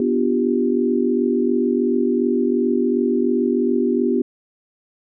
sine chord, G dominant seventh, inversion first, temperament equal, 246.9 / 293.7 / 349.2 / 392 Hz, B3 / D4 / F4 / G4, 0 / 0 / 0 / 0 cents, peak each -19 / -25 / -22 / -21 dBFS, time 0-4.22 s, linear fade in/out 2 ms, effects none

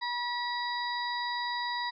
harmonic tone, 967 Hz, B5, 37 cents flat, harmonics 1 / 2 / 4 / 5, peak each -33 / -36 / -39 / -40 dBFS, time 0.01-1.91 s, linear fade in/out 20 ms, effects none

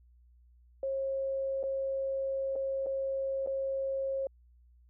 sine tone with dropouts, 540 Hz, C#5, 45 cents flat, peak -30 dBFS, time 0.83-4.27 s, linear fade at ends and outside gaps 2 ms, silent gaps 1.63-1.637 / 2.556-2.56 / 2.862-2.867 / 3.463-3.472 s, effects added 60 Hz sine -58 dBFS peak until 4.89 s

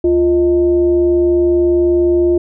sine tone with frequency modulation, 349.2 Hz, F4, in tune, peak -9 dBFS, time 0.04-2.38 s, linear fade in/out 5 ms, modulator 276 Hz, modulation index 0.41, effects none

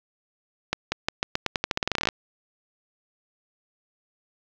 accelerating click train, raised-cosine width 0.2 ms, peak -5 dBFS, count 20, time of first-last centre 0.73-2.088 s, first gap 190 ms, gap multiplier 0.87, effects low-pass 5000 Hz 12 dB/octave + 7-bit

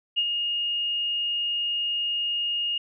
sine tone with ADSR envelope, 2850 Hz, F7, 34 cents sharp, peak -19 dBFS, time 0.16-2.78 s, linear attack 23 ms, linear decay 55 ms, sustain -5 dB, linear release 4 ms, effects none

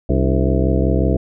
harmonic tone with a mistuned harmonic, 65.5 Hz, C2, 2 cents sharp, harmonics 1 / 2 / 3 / 4 / 5 / 6 / 7 / 8 / 10, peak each -17 / -20 / -22 / -23 / -24 / -25 / -25 / -26 / -27 dBFS, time 0.09-1.17 s, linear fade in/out 5 ms, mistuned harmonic 4, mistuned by +140 cents, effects none

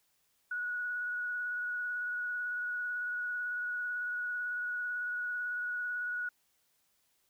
sine tone with vibrato, 1463 Hz, F#6, 20 cents flat, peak -33 dBFS, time 0.51-6.29 s, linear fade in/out 5 ms, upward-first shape sine, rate 18 Hz, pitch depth 14 cents each way, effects white hiss -74 dBFS RMS until 7.29 s

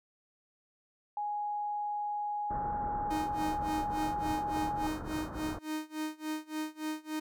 sine tone, 830.6 Hz, G#5, in tune, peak -32 dBFS, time 1.17-4.87 s, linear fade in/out 2 ms
pink low-pass noise, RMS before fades -41 dBFS, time 2.5-5.59 s, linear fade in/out 5 ms, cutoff 1500 Hz, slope 48 dB/octave
45% pulse tone with tremolo, 309.7 Hz, D#4, 8 cents flat, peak -32 dBFS, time 3.1-7.2 s, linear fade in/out 10 ms, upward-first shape sine, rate 3.5 Hz, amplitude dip 95%
effects none

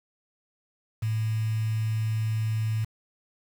sine tone with quantisation, 110 Hz, A2, in tune, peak -24 dBFS, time 1.02-2.85 s, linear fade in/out 10 ms, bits 7, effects none

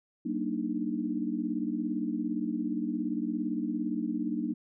sine chord, Eb major seventh, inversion first, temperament equal with one note detuned, 191.08 / 233.1 / 293.7 / 311.1 Hz, G3 / Bb3 / D4 / Eb4, -44 / 0 / 0 / 0 cents, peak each -37 / -33 / -34 / -35 dBFS, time 0.25-4.54 s, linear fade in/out 10 ms, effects none

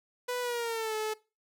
sawtooth tone with pitch glide, 493.9 to 432.5 Hz, B4 to A4, 0 to -30 cents, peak -27 dBFS, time 0.28-1.14 s, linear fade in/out 10 ms, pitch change -230 cents, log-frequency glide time 0.41-0.95 s, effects noise-tail reverb RT60 0.3 s tail -21 dB re dry

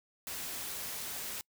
white noise, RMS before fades -40 dBFS, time 0.27-1.41 s, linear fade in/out 0 ms, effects noise-tail reverb RT60 0.1 s tail -26 dB re dry

